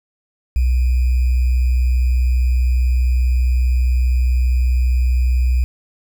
sine tone with sample-and-hold, 62.4 Hz, B1, 19 cents sharp, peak -12 dBFS, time 0.56-5.64 s, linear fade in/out 0 ms, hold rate 2450 Hz, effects none

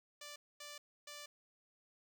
5% pulse tone bursts at uneven times, 587.3 Hz, D5, in tune, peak -37 dBFS, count 3, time 0.21-0.36 / 0.6-0.78 / 1.07-1.26 s, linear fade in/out 5 ms, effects none

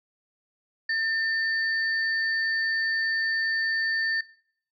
sine tone pair together, 1795 / 4552 Hz, A6 / C#8, +34 / +45 cents, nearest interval octave + major third, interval 1611 cents, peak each -24 / -33 dBFS, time 0.89-4.21 s, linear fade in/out 5 ms, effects noise-tail reverb RT60 0.6 s tail -21 dB re dry

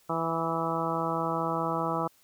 harmonic tone with a mistuned harmonic, 164.81 Hz, E3, in tune, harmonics 1 / 2 / 3 / 4 / 5 / 6 / 7 / 8, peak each -35 / -35 / -35 / -35 / -35 / -35 / -35 / -35 dBFS, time 0.09-2.08 s, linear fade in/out 10 ms, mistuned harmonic 8, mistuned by -20 cents, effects white hiss -63 dBFS RMS until 2.23 s

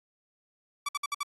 sawtooth tone bursts, 1150 Hz, D6, 37 cents flat, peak -25 dBFS, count 5, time 0.86-1.232 s, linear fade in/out 5 ms, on 28 ms, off 58 ms, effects AAC 32 kbps

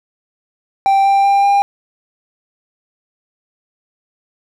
triangle tone with pitch steps, 784 / 789.9 / 795.9 / 801.9 Hz, G5 / G5 / G5 / G5, 0 / +13 / +26 / +39 cents, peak -7 dBFS, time 0.86-1.62 s, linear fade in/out 0 ms, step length 190 ms, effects none

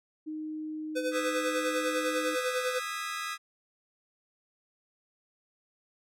sine tone, 309.8 Hz, D#4, 7 cents flat, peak -34 dBFS, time 0.26-2.36 s, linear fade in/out 20 ms
square tone with tremolo, 505 Hz, B4, 39 cents sharp, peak -28 dBFS, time 0.95-2.8 s, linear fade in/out 20 ms, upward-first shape sine, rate 10 Hz, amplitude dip 65%
sawtooth chord, E major seventh, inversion third, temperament just, 1236.1 / 1318.5 / 1648.1 / 1977.8 Hz, D#6 / E6 / G#6 / B6, -12 / 0 / -14 / +2 cents, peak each -33 / -36 / -37 / -37 dBFS, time 1.11-3.38 s, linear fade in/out 50 ms
effects low-pass 11000 Hz 12 dB/octave

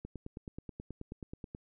click train, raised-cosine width 3 ms, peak -29 dBFS, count 15, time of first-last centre 0.05-1.549 s, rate 9.34 Hz, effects none

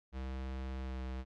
square tone with pitch glide, 65.41 to 64.58 Hz, C2 to C2, 0 to -22 cents, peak -39 dBFS, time 0.12-1.25 s, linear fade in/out 50 ms, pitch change -22 cents, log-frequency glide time 0.83-0.95 s, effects low-pass 4000 Hz 12 dB/octave

